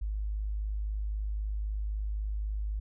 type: tone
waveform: sine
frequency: 51.91 Hz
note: G#1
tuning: in tune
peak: -30 dBFS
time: 0.01-2.8 s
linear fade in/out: 10 ms
effects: none